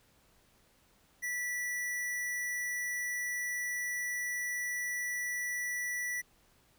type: tone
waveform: square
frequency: 1959 Hz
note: B6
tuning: 15 cents flat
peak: -34 dBFS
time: 1.22-6.22 s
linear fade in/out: 20 ms
effects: pink hiss -67 dBFS RMS until 6.78 s